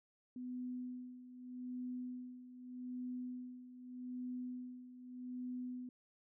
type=tone with tremolo; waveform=sine; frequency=250 Hz; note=B3; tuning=21 cents sharp; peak=-40 dBFS; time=0.36-5.89 s; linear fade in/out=2 ms; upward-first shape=sine; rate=0.82 Hz; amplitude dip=75%; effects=none